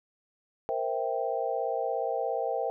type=chord; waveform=sine; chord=C dominant seventh; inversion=third; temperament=equal; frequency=466.2 / 523.3 / 659.3 / 784 Hz; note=Bb4 / C5 / E5 / G5; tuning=0 / 0 / 0 / 0 cents; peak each=-33 dBFS; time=0.69-2.7 s; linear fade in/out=0 ms; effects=none